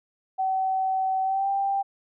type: tone with pitch glide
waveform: sine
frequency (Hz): 761 to 788.7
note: F#5 to G5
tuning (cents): +48 to +10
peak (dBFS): -22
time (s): 0.38-1.83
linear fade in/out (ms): 20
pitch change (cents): +62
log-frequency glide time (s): 1.23-1.49
effects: none